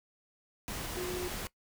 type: tone in noise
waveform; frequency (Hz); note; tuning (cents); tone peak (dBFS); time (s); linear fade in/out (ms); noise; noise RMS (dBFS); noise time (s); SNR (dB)
sine; 360.7; F#4; -44; -35; 0.97-1.28; 0; pink; -39; 0.68-1.47; +1
effects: noise-tail reverb RT60 0.1 s tail -19 dB re dry